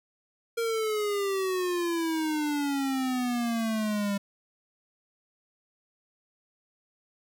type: exponential sweep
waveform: square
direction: down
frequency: 466.2 to 198.4 Hz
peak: -27 dBFS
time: 0.57-4.18 s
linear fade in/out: 10 ms
effects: none